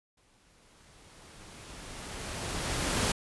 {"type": "noise with exponential growth", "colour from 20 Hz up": "pink", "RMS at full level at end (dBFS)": -27, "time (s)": [0.17, 3.12], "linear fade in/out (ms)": 5, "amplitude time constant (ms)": 640, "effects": ["resampled to 24000 Hz"]}